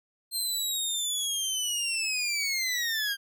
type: linear sweep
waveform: 20% pulse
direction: down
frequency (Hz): 4186 to 1583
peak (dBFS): -22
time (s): 0.31-3.17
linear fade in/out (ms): 50
effects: none